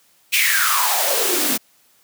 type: noise with high-pass filter sweep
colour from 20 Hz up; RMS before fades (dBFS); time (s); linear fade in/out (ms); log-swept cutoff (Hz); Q
white; -18; 0.32-1.58; 20; 2600 to 220; 7.4
effects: white hiss -57 dBFS RMS until 2.03 s + high-pass 100 Hz 12 dB/octave